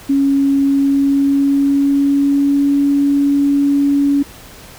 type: tone with pitch glide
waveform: sine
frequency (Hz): 276.6 to 282.4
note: C#4 to C#4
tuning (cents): -4 to +32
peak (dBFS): -10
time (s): 0.09-4.23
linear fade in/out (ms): 10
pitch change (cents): +36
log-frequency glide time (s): 0.63-2.83
effects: pink hiss -38 dBFS RMS until 4.78 s